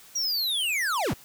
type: linear sweep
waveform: square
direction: down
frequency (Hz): 5800 to 43.65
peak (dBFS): -25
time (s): 0.15-1.14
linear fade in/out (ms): 10
effects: white hiss -51 dBFS RMS until 1.24 s